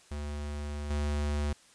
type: tone with level steps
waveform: square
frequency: 73.42 Hz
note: D2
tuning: in tune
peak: -35 / -29 dBFS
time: 0.11-1.53 s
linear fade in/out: 5 ms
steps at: 0.9 s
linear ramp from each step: 5 ms
effects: white hiss -59 dBFS RMS until 1.74 s + resampled to 22050 Hz